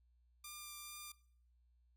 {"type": "tone with vibrato", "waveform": "5% pulse", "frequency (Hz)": 1192, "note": "D6", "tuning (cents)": 25, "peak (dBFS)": -37, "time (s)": [0.44, 1.12], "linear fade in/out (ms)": 5, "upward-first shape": "sine", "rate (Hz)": 2.3, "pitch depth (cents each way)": 9, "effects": ["noise-tail reverb RT60 0.6 s tail -21 dB re dry", "added 60 Hz sine -69 dBFS peak until 1.96 s"]}